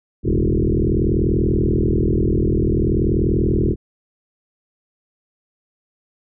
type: tone with frequency modulation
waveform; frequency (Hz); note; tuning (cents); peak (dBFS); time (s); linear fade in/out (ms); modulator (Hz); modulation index
sine; 127.5; C3; -44; -14; 0.23-3.76; 50; 40.5; 6.7
effects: none